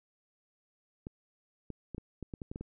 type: clicks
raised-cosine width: 3 ms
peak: -27 dBFS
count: 10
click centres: 1.069 / 1.703 / 1.947 / 1.981 / 2.227 / 2.338 / 2.418 / 2.515 / 2.559 / 2.61 s
effects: none